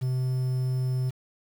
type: tone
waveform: triangle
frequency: 128.4 Hz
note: C3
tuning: 32 cents flat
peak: -22 dBFS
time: 0.01-1.11 s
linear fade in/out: 20 ms
effects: 8-bit